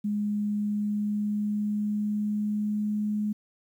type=tone with pitch glide; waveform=sine; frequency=207.7 to 210.2 Hz; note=G#3 to G#3; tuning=0 to +21 cents; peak=-25 dBFS; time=0.04-3.33 s; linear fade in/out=10 ms; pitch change=+21 cents; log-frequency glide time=0.54-3 s; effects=10-bit